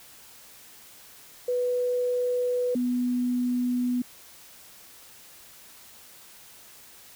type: tone pair in turn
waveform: sine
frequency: 493.9 / 246.9 Hz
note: B4 / B3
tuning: 0 / 0 cents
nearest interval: octave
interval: 1200 cents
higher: first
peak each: -23 dBFS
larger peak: neither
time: 1.48-2.75 / 2.75-4.02 s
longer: neither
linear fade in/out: 5 ms
effects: white hiss -50 dBFS RMS until 7.15 s